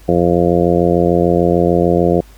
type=harmonic tone; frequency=86.7 Hz; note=F2; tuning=12 cents flat; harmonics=1 / 2 / 3 / 4 / 5 / 6 / 7 / 8; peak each=-22 / -16 / -21 / -16 / -17 / -17 / -22 / -20 dBFS; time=0.08-2.21 s; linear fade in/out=10 ms; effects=added 51 Hz sine -38 dBFS peak until 2.37 s + pink hiss -47 dBFS RMS until 2.37 s